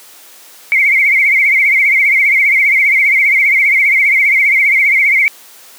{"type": "tone with vibrato", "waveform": "sine", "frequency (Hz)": 2183, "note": "C#7", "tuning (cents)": -27, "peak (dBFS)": -7, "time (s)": [0.72, 5.28], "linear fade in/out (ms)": 0, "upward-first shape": "triangle", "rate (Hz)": 15, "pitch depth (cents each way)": 120, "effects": ["white hiss -39 dBFS RMS until 5.78 s", "high-pass 300 Hz 12 dB/octave"]}